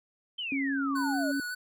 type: exponential sweep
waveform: sine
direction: down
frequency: 3155 to 563 Hz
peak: -32 dBFS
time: 0.38-1.32 s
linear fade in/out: 10 ms
type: tone with pitch glide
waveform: sine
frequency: 274 to 278 Hz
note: C#4 to C#4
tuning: -20 to +5 cents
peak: -28 dBFS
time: 0.52-1.4 s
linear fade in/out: 2 ms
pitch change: +25 cents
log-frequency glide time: 0.64-1.26 s
type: tone with vibrato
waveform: square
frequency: 1480 Hz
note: F#6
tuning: in tune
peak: -34 dBFS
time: 0.95-1.55 s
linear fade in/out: 10 ms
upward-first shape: square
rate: 5.4 Hz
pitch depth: 17 cents each way
effects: none